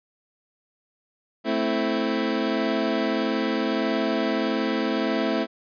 25% pulse chord, A minor, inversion none, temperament equal, 220 / 261.6 / 329.6 Hz, A3 / C4 / E4, 0 / 0 / 0 cents, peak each -23 dBFS, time 1.44-5.47 s, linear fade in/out 50 ms, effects resampled to 11025 Hz

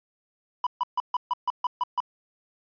triangle tone bursts, 989 Hz, B5, 2 cents sharp, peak -20 dBFS, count 9, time 0.64-2.003 s, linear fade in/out 2 ms, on 27 ms, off 140 ms, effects resampled to 11025 Hz

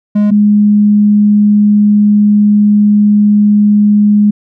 triangle / sine tone pair in turn, 207.7 / 207.7 Hz, G#3 / G#3, 0 / 0 cents, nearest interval unison, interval 0 cents, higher neither, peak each -4 dBFS, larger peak neither, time 0.15-0.31 / 0.31-4.31 s, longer second, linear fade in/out 10 ms, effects none

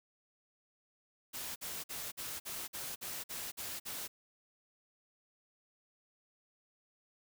white noise bursts, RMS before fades -42 dBFS, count 10, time 1.33-4.08 s, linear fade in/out 20 ms, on 230 ms, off 50 ms, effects none

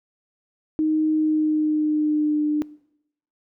sine tone with pitch glide, 311.1 to 300 Hz, D#4 to D4, 0 to +37 cents, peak -18 dBFS, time 0.79-2.62 s, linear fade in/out 0 ms, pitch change -63 cents, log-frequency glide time 1.11-2.43 s, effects noise-tail reverb RT60 0.8 s tail -22 dB re dry

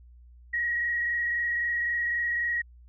sine tone with frequency modulation, 1900 Hz, A#6, 33 cents sharp, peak -25 dBFS, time 0.53-2.62 s, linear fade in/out 10 ms, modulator 23.8 Hz, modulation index 1.1, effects added 60 Hz sine -49 dBFS peak until 2.88 s

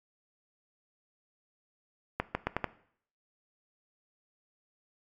accelerating click train, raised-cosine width 0.5 ms, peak -13 dBFS, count 5, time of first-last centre 2.2-2.643 s, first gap 150 ms, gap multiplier 0.8, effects noise-tail reverb RT60 0.6 s tail -17 dB re dry + MP3 96 kbps

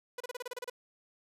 sawtooth tone bursts, 493.9 Hz, B4, in tune, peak -33 dBFS, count 10, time 0.18-0.699 s, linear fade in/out 5 ms, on 24 ms, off 31 ms, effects resampled to 32000 Hz + 10-bit

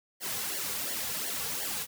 white noise with flanger, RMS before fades -34 dBFS, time 0.2-1.87 s, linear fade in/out 50 ms, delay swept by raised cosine 0.78 to 3.28 ms, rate 2.8 Hz, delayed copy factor -0.95, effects none

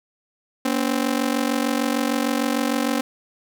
sawtooth ring-modulated tone, 261.4 Hz, C4, 1 cent flat, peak -13 dBFS, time 0.65-3.01 s, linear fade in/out 0 ms, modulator 23.3 Hz, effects none

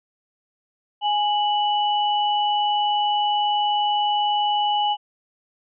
sine tone pair together, 830.6 / 2960 Hz, G#5 / F#7, 0 / 0 cents, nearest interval octave + minor seventh, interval 2200 cents, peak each -19 / -25 dBFS, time 1.01-4.97 s, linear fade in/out 50 ms, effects none

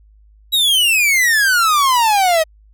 45% pulse exponential sweep, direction down, 3900 to 622.3 Hz, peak -11 dBFS, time 0.52-2.44 s, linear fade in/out 20 ms, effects added 52 Hz sine -45 dBFS peak until 2.73 s

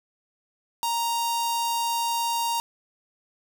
sawtooth tone with notch filter, 932.3 Hz, A#5, in tune, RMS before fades -26 dBFS, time 0.83-2.6 s, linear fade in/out 0 ms, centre 1900 Hz, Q 1.1, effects none

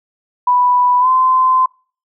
sine tone with pitch glide, 987.8 to 1030.9 Hz, B5 to C6, 0 to -26 cents, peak -9 dBFS, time 0.47-1.66 s, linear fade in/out 5 ms, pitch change +74 cents, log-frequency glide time 1-1.08 s, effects noise-tail reverb RT60 0.4 s tail -25 dB re dry

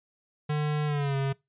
square tone with pitch glide, 150 to 136.76 Hz, D3 to C#3, +37 to -23 cents, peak -26 dBFS, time 0.49-1.33 s, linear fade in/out 10 ms, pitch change -160 cents, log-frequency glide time 0.86-1.16 s, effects noise-tail reverb RT60 0.2 s tail -23 dB re dry + resampled to 8000 Hz

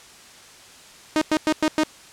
sawtooth tone bursts, 310 Hz, D#4, 6 cents flat, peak -13 dBFS, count 5, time 1.16-1.835 s, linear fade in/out 0 ms, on 55 ms, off 100 ms, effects white hiss -46 dBFS RMS until 2.12 s + low-pass 8000 Hz 12 dB/octave

